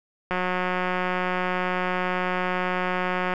click train, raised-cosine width 0.5 ms, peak -11 dBFS, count 552, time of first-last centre 0.31-3.337 s, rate 182 Hz, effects none

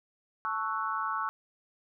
sine chord, F# minor seventh, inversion first, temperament equal, 880 / 1108.7 / 1318.5 / 1480 Hz, A5 / C#6 / E6 / F#6, 0 / 0 / 0 / 0 cents, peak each -37 / -33 / -34 / -38 dBFS, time 0.45-1.29 s, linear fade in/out 0 ms, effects none

